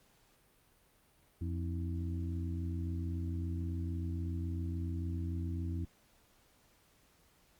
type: harmonic tone with a mistuned harmonic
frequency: 87 Hz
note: F2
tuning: 6 cents flat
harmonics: 1 / 2 / 3 / 4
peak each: -35 / -44 / -45 / -46 dBFS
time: 1.41-5.85 s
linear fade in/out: 5 ms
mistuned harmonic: 4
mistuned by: -120 cents
effects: pink hiss -68 dBFS RMS until 7.59 s + Opus 48 kbps